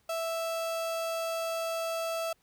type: tone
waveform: 35% pulse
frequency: 659.3 Hz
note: E5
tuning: in tune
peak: -29 dBFS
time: 0.09-2.33 s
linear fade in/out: 5 ms
effects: pink hiss -70 dBFS RMS until 2.42 s